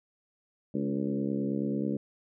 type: harmonic tone with a mistuned harmonic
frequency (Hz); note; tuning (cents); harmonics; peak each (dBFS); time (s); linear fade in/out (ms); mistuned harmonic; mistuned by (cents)
69.3; C#2; 0; 2 / 3 / 4 / 5 / 6 / 7 / 8; -38 / -31 / -33 / -37 / -40 / -40 / -44; 0.74-1.97; 5; 5; -18
effects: none